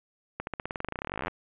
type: accelerating click train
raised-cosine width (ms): 0.5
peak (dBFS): -17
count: 29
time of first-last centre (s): 0.4-1.281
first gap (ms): 71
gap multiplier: 0.93
effects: resampled to 8000 Hz + 8-bit